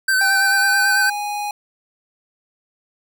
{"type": "tone with vibrato", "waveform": "square", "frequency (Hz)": 1539, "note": "G6", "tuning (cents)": -32, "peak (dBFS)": -15, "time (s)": [0.08, 1.1], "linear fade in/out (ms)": 5, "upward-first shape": "sine", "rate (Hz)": 9.1, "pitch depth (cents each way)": 31}
{"type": "tone with pitch glide", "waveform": "square", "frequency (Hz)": [790, 826.9], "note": ["G5", "G#5"], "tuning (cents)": [13, -8], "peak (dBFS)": -23, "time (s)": [0.21, 1.51], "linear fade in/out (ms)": 2, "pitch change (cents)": 79, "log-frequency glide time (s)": [0.33, 1.18]}
{"effects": []}